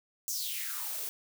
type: noise with high-pass filter sweep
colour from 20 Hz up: blue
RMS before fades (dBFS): -36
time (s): 0.28-1.09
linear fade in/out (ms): 0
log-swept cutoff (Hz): 6800 to 360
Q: 4.8
effects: none